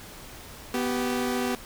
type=tone pair together; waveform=sawtooth; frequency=246.9 / 387.6 Hz; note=B3 / G4; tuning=0 / -20 cents; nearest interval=minor sixth; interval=780 cents; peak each=-23 / -26 dBFS; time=0.74-1.55 s; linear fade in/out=2 ms; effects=pink hiss -44 dBFS RMS until 1.65 s